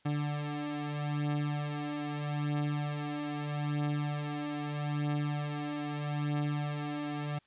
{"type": "beating tone pair", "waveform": "30% pulse", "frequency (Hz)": [146.7, 147.49], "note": ["D3", "D3"], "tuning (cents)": [-2, 8], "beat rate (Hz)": 0.79, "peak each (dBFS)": [-34, -31], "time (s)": [0.05, 7.39], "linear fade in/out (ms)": 10, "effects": ["white hiss -68 dBFS RMS until 7.46 s", "resampled to 8000 Hz"]}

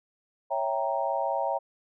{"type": "chord", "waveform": "sine", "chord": "C# diminished seventh", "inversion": "none", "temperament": "equal", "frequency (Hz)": [554.4, 659.3, 784, 932.3], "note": ["C#5", "E5", "G5", "Bb5"], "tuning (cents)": [0, 0, 0, 0], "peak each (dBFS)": -31, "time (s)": [0.5, 1.59], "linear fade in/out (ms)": 20, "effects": []}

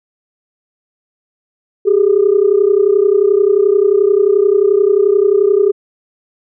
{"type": "tone pair together", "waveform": "sine", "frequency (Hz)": [388, 419.4], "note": ["G4", "G#4"], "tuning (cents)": [-18, 17], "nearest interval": "minor second", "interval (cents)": 135, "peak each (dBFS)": -10, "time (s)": [1.85, 5.72], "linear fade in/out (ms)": 20, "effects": ["tanh soft clip ceiling -1 dBFS"]}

